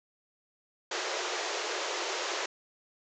pink band-pass noise, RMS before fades -34 dBFS, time 0.91-2.46 s, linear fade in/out 5 ms, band 340 to 7200 Hz, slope 96 dB/octave, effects none

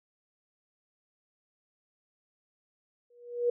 sine tone with exponential growth, 481.3 Hz, B4, 45 cents flat, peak -21 dBFS, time 3.1-3.5 s, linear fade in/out 5 ms, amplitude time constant 85 ms, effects none

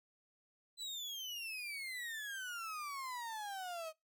35% pulse exponential sweep, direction down, 4043 to 622.3 Hz, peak -40 dBFS, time 0.77-3.93 s, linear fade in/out 50 ms, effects noise-tail reverb RT60 0.2 s tail -23 dB re dry

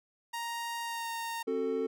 sawtooth tone with pitch glide, 934 to 922.2 Hz, A#5 to A#5, +3 to -19 cents, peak -31 dBFS, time 0.33-1.43 s, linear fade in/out 10 ms, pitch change -22 cents, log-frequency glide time 0.82-1.09 s
triangle chord, F# diminished, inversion second, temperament just, 266.4 / 370 / 444 Hz, C4 / F#4 / A4, +31 / 0 / +16 cents, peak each -34 / -35 / -29 dBFS, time 1.47-1.87 s, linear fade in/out 10 ms
effects none

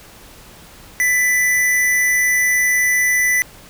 square tone with amplitude modulation, 1989 Hz, B6, 12 cents sharp, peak -13 dBFS, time 1-3.42 s, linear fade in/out 0 ms, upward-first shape sine, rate 246 Hz, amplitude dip 25%, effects pink hiss -42 dBFS RMS until 3.69 s

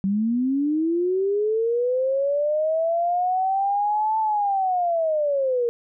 sine linear two-way sweep, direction up then down, 189.1 to 883 to 464.7 Hz, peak -19 dBFS, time 0.04-5.69 s, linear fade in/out 0 ms, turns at 4.19 s, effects none

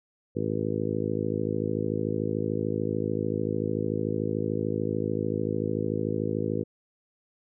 harmonic tone, 53.5 Hz, A1, 48 cents flat, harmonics 2 / 3 / 4 / 5 / 6 / 7 / 8 / 9, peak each -34 / -34 / -34 / -34 / -34 / -34 / -34 / -34 dBFS, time 0.35-6.64 s, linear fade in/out 20 ms, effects none

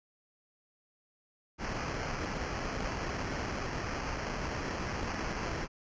pink noise with sample-and-hold, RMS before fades -36 dBFS, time 1.58-5.68 s, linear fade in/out 50 ms, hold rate 3675 Hz, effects resampled to 16000 Hz

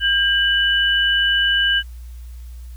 sine tone pair together, 1603 / 2969 Hz, G6 / F#7, +38 / +5 cents, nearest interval major seventh, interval 1067 cents, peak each -17 dBFS, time 0-1.83 s, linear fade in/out 50 ms, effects added 60 Hz sine -32 dBFS peak until 2.76 s + white hiss -54 dBFS RMS until 2.76 s

